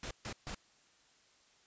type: noise bursts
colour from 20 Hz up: pink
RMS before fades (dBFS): -42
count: 3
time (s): 0.03-0.547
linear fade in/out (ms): 2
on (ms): 79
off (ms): 140
effects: white hiss -67 dBFS RMS until 1.66 s + resampled to 16000 Hz